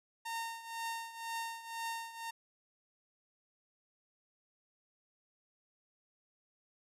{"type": "tone with tremolo", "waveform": "sawtooth", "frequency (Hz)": 916, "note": "A#5", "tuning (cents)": -31, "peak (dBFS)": -32, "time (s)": [0.25, 2.31], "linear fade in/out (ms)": 10, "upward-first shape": "triangle", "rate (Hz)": 2, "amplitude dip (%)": 80, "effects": ["resampled to 32000 Hz"]}